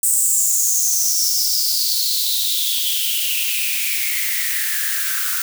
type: noise with high-pass filter sweep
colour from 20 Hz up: blue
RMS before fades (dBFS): -19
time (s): 0.03-5.42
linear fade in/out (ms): 2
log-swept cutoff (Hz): 8300 to 1400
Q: 7.1
effects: none